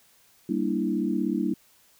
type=chord; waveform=sine; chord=E half-diminished seventh; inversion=first; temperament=equal; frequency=196 / 233.1 / 293.7 / 329.6 Hz; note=G3 / Bb3 / D4 / E4; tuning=0 / 0 / 0 / 0 cents; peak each=-29 dBFS; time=0.49-1.54 s; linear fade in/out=5 ms; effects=white hiss -60 dBFS RMS until 1.99 s